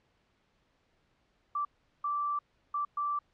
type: tone bursts at uneven times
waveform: sine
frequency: 1168 Hz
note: D6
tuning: 10 cents flat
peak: -29 dBFS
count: 4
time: 1.55-1.65 / 2.04-2.39 / 2.74-2.85 / 2.97-3.19 s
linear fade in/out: 5 ms
effects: pink hiss -72 dBFS RMS until 3.33 s + low-pass 4000 Hz 12 dB/octave